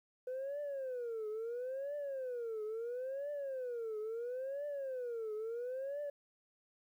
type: tone with vibrato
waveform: sine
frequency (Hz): 499.3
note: B4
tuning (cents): +19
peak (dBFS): -36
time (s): 0.27-6.1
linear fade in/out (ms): 5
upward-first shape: triangle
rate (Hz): 0.74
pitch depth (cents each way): 290
effects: tanh soft clip ceiling -36 dBFS + 12-bit